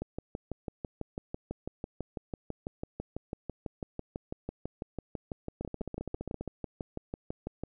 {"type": "two click trains", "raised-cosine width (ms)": 2, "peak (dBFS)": [-22, -23], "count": [47, 13], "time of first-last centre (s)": [[0.02, 7.636], [5.61, 6.41]], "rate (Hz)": [6.04, 15], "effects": []}